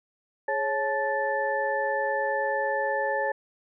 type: tone cluster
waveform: sine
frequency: 420.2 / 549 / 865 / 1760 Hz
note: G#4 / C#5 / A5 / A6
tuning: +20 / -17 / -30 / 0 cents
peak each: -34 / -28 / -29 / -30 dBFS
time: 0.48-3.32 s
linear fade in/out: 5 ms
effects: none